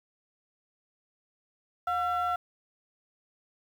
sine tone pair together, 717 / 1353.5 Hz, F5 / E6, +45 / +45 cents, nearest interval major seventh, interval 1100 cents, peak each -27 dBFS, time 1.87-2.36 s, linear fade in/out 5 ms, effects tanh soft clip ceiling -23 dBFS + 9-bit

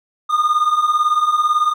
triangle beating tone pair, 1207 / 1225 Hz, D6 / D#6, +47 / -27 cents, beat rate 18 Hz, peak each -17 / -13 dBFS, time 0.29-1.74 s, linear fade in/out 20 ms, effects none

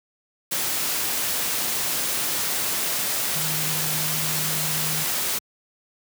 sine tone in noise, 155.56 Hz, D#3, in tune, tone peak -31 dBFS, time 3.35-5.04 s, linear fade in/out 10 ms, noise white, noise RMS -25 dBFS, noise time 0.51-5.39 s, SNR -9 dB, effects high-pass 100 Hz 12 dB/octave

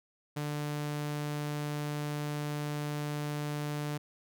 sawtooth tone, 147.9 Hz, D3, 13 cents sharp, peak -29 dBFS, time 0.36-3.98 s, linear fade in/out 10 ms, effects none

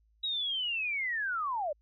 sine linear sweep, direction down, 3856 to 554.4 Hz, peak -30 dBFS, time 0.23-1.73 s, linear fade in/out 10 ms, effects added 54 Hz sine -65 dBFS peak until 1.81 s

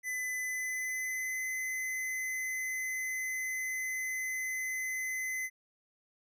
square tone with pitch glide, 2010 to 2037 Hz, B6 to C7, +30 to -47 cents, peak -34 dBFS, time 0.03-5.5 s, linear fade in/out 50 ms, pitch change +23 cents, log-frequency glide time 0.39-1.45 s, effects none

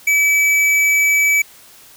triangle tone with hard clipping, 2296 Hz, D7, 40 cents flat, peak -13 dBFS, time 0.07-1.42 s, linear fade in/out 5 ms, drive 16 dB, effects white hiss -44 dBFS RMS until 1.96 s

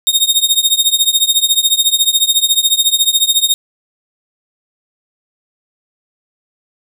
sawtooth tone with tremolo, 3708 Hz, A#7, 10 cents flat, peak -3 dBFS, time 0.07-3.54 s, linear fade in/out 0 ms, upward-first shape triangle, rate 14 Hz, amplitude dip 95%, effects none

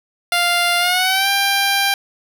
10% pulse tone with pitch glide, 698.5 to 793.1 Hz, F5 to G5, 0 to +20 cents, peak -6 dBFS, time 0.32-1.94 s, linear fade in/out 2 ms, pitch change +220 cents, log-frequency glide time 0.79-1.29 s, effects none

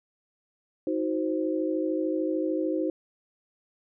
sine chord, C diminished, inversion first, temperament equal with one note detuned, 316.6 / 370 / 523.3 Hz, Eb4 / Gb4 / C5, +30 / 0 / 0 cents, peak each -27 / -31 / -31 dBFS, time 0.87-2.9 s, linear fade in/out 2 ms, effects none

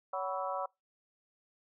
harmonic tone with a mistuned harmonic, 187.7 Hz, F#3, 25 cents sharp, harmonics 3 / 4 / 5 / 6 / 7, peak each -38 / -39 / -40 / -41 / -41 dBFS, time 0.13-0.66 s, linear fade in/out 5 ms, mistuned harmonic 5, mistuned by +80 cents, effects noise-tail reverb RT60 0.2 s tail -24 dB re dry

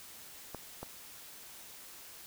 clicks, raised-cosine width 1 ms, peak -26 dBFS, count 2, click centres 0.547 / 0.83 s, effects white hiss -51 dBFS RMS until 2.26 s

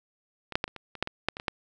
clicks, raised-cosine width 0.3 ms, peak -21 / -7 / -11 / -25 / -24 / -25 / -9 / -18 / -8 / -22 / -22 / -10 dBFS, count 12, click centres 0.523 / 0.555 / 0.641 / 0.679 / 0.763 / 0.953 / 1.026 / 1.074 / 1.286 / 1.369 / 1.399 / 1.482 s, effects none

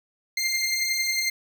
20% pulse beating tone pair, 2093 / 2104 Hz, C7 / C7, 0 / +9 cents, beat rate 11 Hz, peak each -25 / -19 dBFS, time 0.37-1.3 s, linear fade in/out 5 ms, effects none

